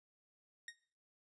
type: tone with exponential decay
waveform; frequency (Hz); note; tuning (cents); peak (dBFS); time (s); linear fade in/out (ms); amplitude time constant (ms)
sawtooth; 1864.7; A#6; 0; -39; 0.68-0.76; 2; 17
effects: noise-tail reverb RT60 0.5 s tail -19 dB re dry + resampled to 22050 Hz